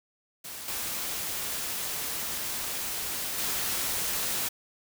white noise with level steps, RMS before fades -40 / -33 / -30 dBFS, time 0.44-4.49 s, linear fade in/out 10 ms, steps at 0.68 / 3.38 s, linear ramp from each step 2 ms, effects none

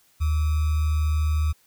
sine tone with sample-and-hold, 76.8 Hz, D#2, 22 cents flat, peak -19 dBFS, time 0.2-1.53 s, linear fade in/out 20 ms, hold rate 1225 Hz, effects white hiss -61 dBFS RMS until 1.66 s

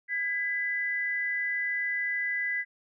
sine tone pair together, 1643.8 / 1997 Hz, G#6 / B6, -18 / +19 cents, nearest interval minor third, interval 337 cents, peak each -34 / -28 dBFS, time 0.08-2.65 s, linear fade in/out 50 ms, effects none

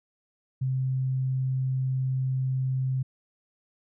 sine tone, 130.81 Hz, C3, in tune, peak -24 dBFS, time 0.61-3.03 s, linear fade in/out 10 ms, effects none

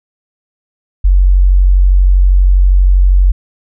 sine tone, 46.25 Hz, F#1, in tune, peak -4 dBFS, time 1.04-3.32 s, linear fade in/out 10 ms, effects none

